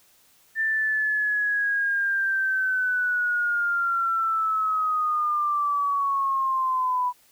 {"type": "linear sweep", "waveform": "sine", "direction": "down", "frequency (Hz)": [1786, 984], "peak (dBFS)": -21, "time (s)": [0.55, 7.13], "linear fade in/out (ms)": 50, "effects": ["white hiss -59 dBFS RMS until 7.31 s"]}